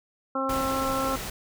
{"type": "harmonic tone", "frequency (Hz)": 267, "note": "C4", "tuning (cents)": 35, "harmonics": [1, 2, 3, 4, 5], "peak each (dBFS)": [-31, -30, -35, -32, -30], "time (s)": [0.35, 1.16], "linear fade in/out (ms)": 5}
{"type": "noise", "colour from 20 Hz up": "pink", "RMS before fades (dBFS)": -34, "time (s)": [0.49, 1.3], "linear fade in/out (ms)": 5}
{"effects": []}